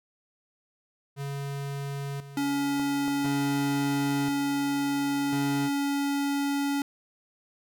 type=tone with tremolo; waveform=square; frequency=140 Hz; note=C#3; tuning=18 cents sharp; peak=-32 dBFS; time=1.16-5.7 s; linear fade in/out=50 ms; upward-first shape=square; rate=0.48 Hz; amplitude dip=70%
type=tone; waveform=square; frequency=281.9 Hz; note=C#4; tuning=29 cents sharp; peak=-26 dBFS; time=2.37-6.82 s; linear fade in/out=2 ms
type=clicks; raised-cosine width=1 ms; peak=-26 dBFS; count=3; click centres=2.797 / 3.08 / 3.259 s
effects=none